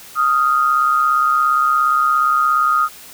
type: tone pair together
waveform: sine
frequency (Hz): 1244.5 / 1381.7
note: D#6 / F6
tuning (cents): 0 / -19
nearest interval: major second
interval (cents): 181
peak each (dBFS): -13 / -19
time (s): 0.15-2.89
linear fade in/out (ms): 50
effects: white hiss -39 dBFS RMS until 3.13 s